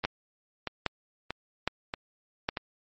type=two click trains; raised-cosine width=0.3 ms; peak=-10 / -16 dBFS; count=4 / 5; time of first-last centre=0.05-2.489 / 0.04-2.572 s; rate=1.23 / 1.58 Hz; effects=MP3 32 kbps